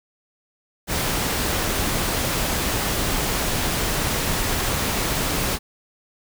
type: noise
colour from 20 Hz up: pink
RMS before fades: -23 dBFS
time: 0.87-5.59 s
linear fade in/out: 50 ms
effects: none